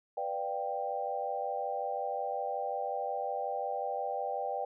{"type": "chord", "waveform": "sine", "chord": "G dominant seventh", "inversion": "first", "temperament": "equal", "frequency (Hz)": [493.9, 587.3, 698.5, 784], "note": ["B4", "D5", "F5", "G5"], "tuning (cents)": [0, 0, 0, 0], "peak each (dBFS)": [-39, -38, -40, -35], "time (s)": [0.17, 4.65], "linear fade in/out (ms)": 5, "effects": []}